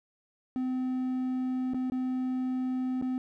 triangle tone with dropouts, 256.1 Hz, C4, 37 cents flat, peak -26 dBFS, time 0.56-3.18 s, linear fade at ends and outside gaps 1 ms, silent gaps 1.736-1.744 / 1.9-1.92 / 3.014-3.023 s, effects none

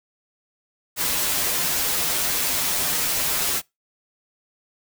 white noise with comb filter, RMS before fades -23 dBFS, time 0.96-3.62 s, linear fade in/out 50 ms, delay 9.2 ms, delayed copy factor -0.9, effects noise-tail reverb RT60 0.2 s tail -24 dB re dry

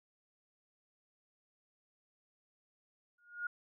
sine tone with exponential growth, 1431 Hz, F6, 42 cents sharp, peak -32 dBFS, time 3.18-3.47 s, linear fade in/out 5 ms, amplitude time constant 61 ms, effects none

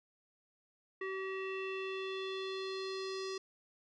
square tone with low-pass filter sweep, 382.4 Hz, G4, 43 cents flat, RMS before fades -40 dBFS, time 1.01-3.38 s, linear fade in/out 5 ms, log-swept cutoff 2100 to 5300 Hz, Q 3.8, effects none

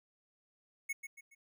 square tone with echo, 2198 Hz, C#7, 15 cents flat, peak -35 dBFS, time 0.89-0.93 s, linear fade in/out 10 ms, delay 140 ms, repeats 3, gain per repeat -8 dB, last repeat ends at 1.35 s, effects none

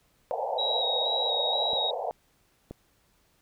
white band-pass noise, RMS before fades -31 dBFS, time 0.31-2.11 s, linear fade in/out 0 ms, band 460 to 890 Hz, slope 96 dB/octave
sine tone with vibrato, 3820 Hz, A#7, 42 cents sharp, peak -26 dBFS, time 0.58-1.91 s, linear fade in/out 10 ms, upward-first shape square, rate 2.1 Hz, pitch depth 16 cents each way
clicks, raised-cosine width 2 ms, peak -29 / -25 dBFS, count 2, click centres 1.733 / 2.71 s
effects pink hiss -67 dBFS RMS until 3.41 s

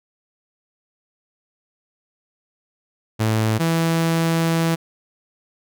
sawtooth tone pair in turn, 110 / 164.81 Hz, A2 / E3, 0 / 0 cents, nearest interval perfect fifth, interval 700 cents, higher second, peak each -13 dBFS, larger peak neither, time 3.19-3.59 / 3.59-4.76 s, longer second, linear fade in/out 20 ms, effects none

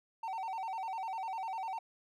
triangle tone with vibrato, 830.6 Hz, G#5, in tune, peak -34 dBFS, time 0.23-1.79 s, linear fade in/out 5 ms, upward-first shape square, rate 10 Hz, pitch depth 150 cents each way, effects none

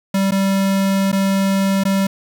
square tone with dropouts, 194.6 Hz, G3, 12 cents flat, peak -15 dBFS, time 0.14-2.07 s, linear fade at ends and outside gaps 5 ms, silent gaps 0.31-0.319 / 1.118-1.127 / 1.837-1.851 s, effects 7-bit

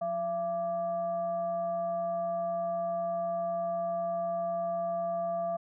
sine tone with frequency modulation, 677 Hz, E5, 46 cents sharp, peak -29 dBFS, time 0.01-5.57 s, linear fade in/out 10 ms, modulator 498 Hz, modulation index 0.39, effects none

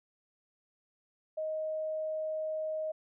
sine tone, 626 Hz, D#5, 10 cents sharp, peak -32 dBFS, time 1.37-2.92 s, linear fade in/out 10 ms, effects none

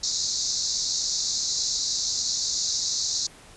white band-pass noise, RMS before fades -27 dBFS, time 0.03-3.27 s, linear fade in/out 5 ms, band 3900 to 7000 Hz, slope 96 dB/octave, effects pink hiss -49 dBFS RMS until 3.56 s + resampled to 24000 Hz

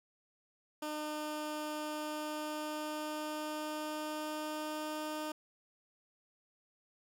15% pulse tone with pitch glide, 303.4 to 306.7 Hz, D#4 to D#4, -44 to -25 cents, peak -31 dBFS, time 0.82-5.32 s, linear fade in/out 5 ms, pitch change +19 cents, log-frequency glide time 1.77-4.95 s, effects none

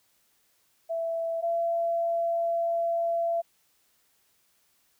sine tone pair in turn, 663 / 675.8 Hz, E5 / E5, +10 / +43 cents, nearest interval unison, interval 33 cents, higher second, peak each -27 / -24 dBFS, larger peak second, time 0.89-1.42 / 1.42-3.42 s, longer second, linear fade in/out 20 ms, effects white hiss -68 dBFS RMS until 4.99 s

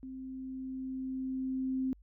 sine tone with level ramp, 261.6 Hz, C4, in tune, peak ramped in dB -41 to -29 dBFS, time 0.03-1.93 s, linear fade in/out 0 ms, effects added 50 Hz sine -56 dBFS peak until 2.02 s

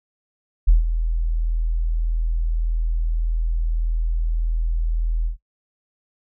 sine tone with ADSR envelope, 40.85 Hz, E1, 15 cents flat, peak -7 dBFS, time 0.67-5.37 s, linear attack 18 ms, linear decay 140 ms, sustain -11 dB, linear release 110 ms, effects noise-tail reverb RT60 0.1 s tail -18 dB re dry + tanh soft clip ceiling -3 dBFS

